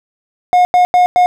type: tone bursts at uneven times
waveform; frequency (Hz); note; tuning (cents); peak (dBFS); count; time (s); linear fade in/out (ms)
triangle; 720; F#5; -47; -4; 4; 0.53-0.65 / 0.74-0.85 / 0.94-1.06 / 1.16-1.26; 0
effects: none